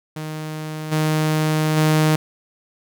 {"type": "tone with level steps", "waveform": "sawtooth", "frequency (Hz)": 155.3, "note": "D#3", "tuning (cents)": -3, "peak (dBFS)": [-23, -13, -10], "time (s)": [0.16, 2.16], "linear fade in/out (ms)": 5, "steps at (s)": [0.91, 1.76], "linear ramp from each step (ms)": 20, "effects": []}